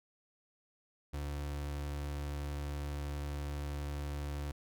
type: tone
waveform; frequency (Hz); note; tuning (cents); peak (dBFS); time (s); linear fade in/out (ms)
35% pulse; 72.3; D2; -27; -35; 1.13-4.52; 10
effects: none